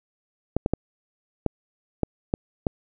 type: clicks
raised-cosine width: 2 ms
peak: -8 dBFS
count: 7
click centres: 0.566 / 0.661 / 0.736 / 1.463 / 2.033 / 2.339 / 2.668 s
effects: none